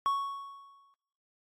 triangle tone with exponential decay, 1110 Hz, C#6, 2 cents sharp, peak -22 dBFS, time 0.06-0.94 s, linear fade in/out 0 ms, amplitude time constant 190 ms, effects noise-tail reverb RT60 1.0 s tail -24 dB re dry + AAC 64 kbps

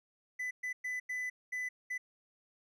triangle tone bursts at uneven times, 2000 Hz, B6, 21 cents sharp, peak -33 dBFS, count 6, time 0.39-0.51 / 0.63-0.73 / 0.84-1 / 1.09-1.3 / 1.52-1.69 / 1.9-1.98 s, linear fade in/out 10 ms, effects none

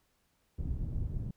pink low-pass noise, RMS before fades -35 dBFS, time 0.58-1.31 s, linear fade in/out 5 ms, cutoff 150 Hz, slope 12 dB/octave, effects pink hiss -74 dBFS RMS until 1.36 s

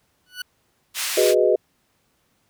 20% pulse tone with exponential growth, 1480 Hz, F#6, in tune, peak -21 dBFS, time 0.26-0.42 s, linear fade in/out 5 ms, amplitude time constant 34 ms
pink band-pass noise, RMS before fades -26 dBFS, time 0.94-1.35 s, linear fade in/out 50 ms, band 2100 to 15000 Hz, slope 12 dB/octave
sine chord, G# minor seventh, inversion third, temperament equal, 370 / 415.3 / 493.9 / 622.3 Hz, F#4 / G#4 / B4 / D#5, 0 / 0 / 0 / 0 cents, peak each -20 dBFS, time 1.17-1.56 s, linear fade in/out 5 ms
effects pink hiss -66 dBFS RMS until 2.49 s + high-pass 60 Hz 12 dB/octave

